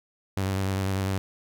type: tone with vibrato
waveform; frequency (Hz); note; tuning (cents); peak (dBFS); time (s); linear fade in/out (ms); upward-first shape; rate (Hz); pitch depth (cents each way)
sawtooth; 96.2; G2; -32; -21; 0.37-1.18; 0; sine; 10; 31
effects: none